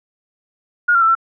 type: tone with pitch steps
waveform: sine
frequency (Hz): 1432 / 1374 / 1327 / 1348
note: F6 / F6 / E6 / E6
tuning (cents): +43 / -29 / +11 / +38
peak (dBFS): -10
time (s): 0.88-1.152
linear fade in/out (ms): 10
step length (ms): 68
effects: none